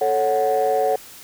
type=chord; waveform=sine; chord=F# minor; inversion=first; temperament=equal; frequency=440 / 554.4 / 740 Hz; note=A4 / C#5 / F#5; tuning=0 / 0 / 0 cents; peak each=-20 / -20 / -19 dBFS; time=0.01-0.96 s; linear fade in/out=5 ms; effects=tanh soft clip ceiling -11 dBFS + white hiss -42 dBFS RMS until 1.23 s